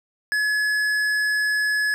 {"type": "tone with tanh clipping", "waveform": "sine", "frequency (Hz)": 1700, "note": "G#6", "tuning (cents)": 40, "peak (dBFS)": -21, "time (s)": [0.32, 1.94], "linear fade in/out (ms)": 0, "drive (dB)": 12, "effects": []}